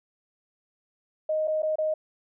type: tone with dropouts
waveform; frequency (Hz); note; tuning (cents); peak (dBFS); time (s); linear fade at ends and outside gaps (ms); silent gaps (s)
sine; 622.3; D#5; 0; -23; 1.29-1.94; 5; 1.475-1.479 / 1.622-1.63 / 1.757-1.784
effects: none